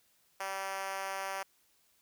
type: tone with high-pass filter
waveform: 5% pulse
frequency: 193.6 Hz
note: G3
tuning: 21 cents flat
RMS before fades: -38 dBFS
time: 0.4-1.43 s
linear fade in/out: 5 ms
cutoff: 660 Hz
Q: 1.8
effects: white hiss -70 dBFS RMS until 2.01 s